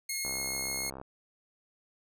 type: tone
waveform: 10% pulse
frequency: 2158 Hz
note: C#7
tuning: 47 cents flat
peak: -23 dBFS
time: 0.09-0.9 s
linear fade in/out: 5 ms
type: click train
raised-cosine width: 1 ms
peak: -28 dBFS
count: 52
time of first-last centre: 0.25-1.015 s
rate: 66.7 Hz
effects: none